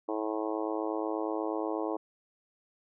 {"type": "harmonic tone", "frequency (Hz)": 108.3, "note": "A2", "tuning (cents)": -27, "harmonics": [3, 4, 5, 6, 7, 8, 9, 10], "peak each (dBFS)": [-34, -36, -38, -40, -41, -42, -43, -44], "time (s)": [0.08, 1.97], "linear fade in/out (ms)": 10, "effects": []}